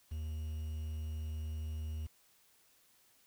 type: tone with quantisation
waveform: triangle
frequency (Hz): 77.78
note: D#2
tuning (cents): 0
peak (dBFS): -35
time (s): 0.11-2.07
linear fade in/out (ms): 10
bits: 10
effects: white hiss -68 dBFS RMS until 3.26 s